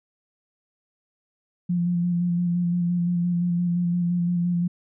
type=tone with vibrato; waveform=sine; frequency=174.61 Hz; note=F3; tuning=in tune; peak=-20 dBFS; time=1.69-4.68 s; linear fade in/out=10 ms; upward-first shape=square; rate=5.8 Hz; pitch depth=19 cents each way; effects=none